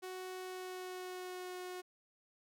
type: tone with pitch glide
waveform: sawtooth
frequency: 370.5 to 363.9 Hz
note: F#4 to F#4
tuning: +2 to -29 cents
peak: -39 dBFS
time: 0.02-1.82 s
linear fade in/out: 20 ms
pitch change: -31 cents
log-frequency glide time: 0.39-1.55 s
effects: none